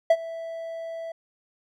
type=tone with ADSR envelope; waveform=triangle; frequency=659.3 Hz; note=E5; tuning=in tune; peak=-10 dBFS; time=0.1-1.12 s; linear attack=6 ms; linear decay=52 ms; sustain=-20 dB; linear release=5 ms; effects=none